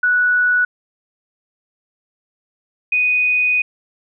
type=tone pair in turn; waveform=sine; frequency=1474 / 2487 Hz; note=F#6 / D#7; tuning=-7 / -1 cents; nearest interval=major sixth; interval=906 cents; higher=second; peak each=-12 / -13 dBFS; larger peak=first; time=0.03-0.65 / 2.92-3.62 s; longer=second; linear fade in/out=5 ms; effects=none